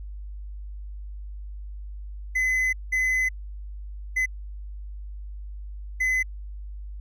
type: tone bursts at uneven times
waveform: triangle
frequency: 2028 Hz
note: B6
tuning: 45 cents sharp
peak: -19 dBFS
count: 4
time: 2.35-2.73 / 2.92-3.29 / 4.16-4.26 / 6-6.23 s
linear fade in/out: 10 ms
effects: added 50 Hz sine -34 dBFS peak until 7 s